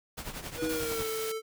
pink noise with tremolo, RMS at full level -37 dBFS, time 0.17-1.04 s, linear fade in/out 10 ms, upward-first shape triangle, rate 11 Hz, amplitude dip 75%
square tone with pitch glide, 484.9 to 442.1 Hz, B4 to A4, -32 to +8 cents, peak -33 dBFS, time 0.56-1.42 s, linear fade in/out 50 ms, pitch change -160 cents, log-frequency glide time 0.68-1.05 s
sine tone with exponential decay, 315.9 Hz, D#4, 26 cents sharp, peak -28 dBFS, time 0.62-1.36 s, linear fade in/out 5 ms, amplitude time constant 160 ms
white noise, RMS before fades -39 dBFS, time 0.69-1.32 s, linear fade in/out 5 ms
effects none

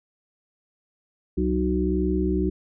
harmonic tone with a mistuned harmonic, 61.74 Hz, B1, in tune, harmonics 1 / 3 / 5 / 6, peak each -26 / -26 / -26 / -26 dBFS, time 1.37-2.5 s, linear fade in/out 10 ms, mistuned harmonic 1, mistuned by +150 cents, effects none

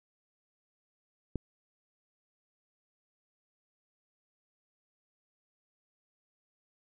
click, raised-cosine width 3 ms, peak -20 dBFS, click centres 1.357 s, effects none

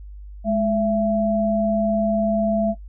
sine tone pair together, 210.7 / 669 Hz, G#3 / E5, +25 / +25 cents, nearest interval octave + minor sixth, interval 2000 cents, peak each -20 dBFS, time 0.44-2.75 s, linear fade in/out 50 ms, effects noise-tail reverb RT60 0.1 s tail -20 dB re dry + added 50 Hz sine -35 dBFS peak until 2.88 s

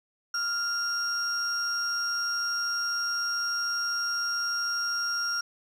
sine tone pair together, 1396.9 / 5588 Hz, F6 / F8, 0 / 0 cents, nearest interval 2 octaves, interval 2400 cents, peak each -28 dBFS, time 0.34-5.41 s, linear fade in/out 5 ms, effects tanh soft clip ceiling -22 dBFS + 10-bit

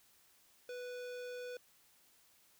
square tone with notch filter, 493.9 Hz, B4, in tune, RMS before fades -45 dBFS, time 0.69-1.57 s, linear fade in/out 2 ms, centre 11000 Hz, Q 0.6, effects white hiss -68 dBFS RMS until 2.59 s

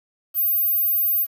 sine tone, 14390 Hz, A9, 38 cents sharp, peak -16 dBFS, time 0.34-1.27 s, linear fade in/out 50 ms, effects tanh soft clip ceiling -14 dBFS + 8-bit

